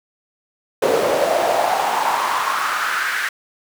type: noise with high-pass filter sweep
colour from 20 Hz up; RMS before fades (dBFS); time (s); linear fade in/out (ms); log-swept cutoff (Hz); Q
brown; -19; 0.82-3.29; 5; 470 to 1700; 4.2
effects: none